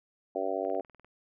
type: harmonic tone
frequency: 96.2 Hz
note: G2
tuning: 32 cents flat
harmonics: 3 / 4 / 5 / 6 / 7 / 8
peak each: -39 / -36 / -36 / -35 / -34 / -39 dBFS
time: 0.35-0.81 s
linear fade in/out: 5 ms
type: click train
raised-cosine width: 0.5 ms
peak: -39 dBFS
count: 9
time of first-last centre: 0.65-1.046 s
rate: 20.2 Hz
effects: none